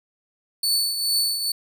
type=tone with tremolo; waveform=sawtooth; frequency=4473 Hz; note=C#8; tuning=15 cents sharp; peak=-15 dBFS; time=0.63-1.52 s; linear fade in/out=5 ms; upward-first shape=triangle; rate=2.3 Hz; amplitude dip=60%; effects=none